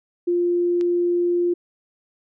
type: tone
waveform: sine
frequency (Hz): 349.8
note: F4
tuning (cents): +3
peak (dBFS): -17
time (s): 0.27-1.54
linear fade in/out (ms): 10
type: click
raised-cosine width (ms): 0.2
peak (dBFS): -22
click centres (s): 0.811
effects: none